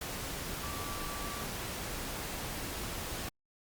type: tone in noise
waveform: sine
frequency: 1158 Hz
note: D6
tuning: 25 cents flat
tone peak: -44 dBFS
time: 0.63-1.44 s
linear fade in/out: 5 ms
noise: pink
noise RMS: -39 dBFS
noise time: 0.01-3.29 s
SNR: -8 dB
effects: Opus 48 kbps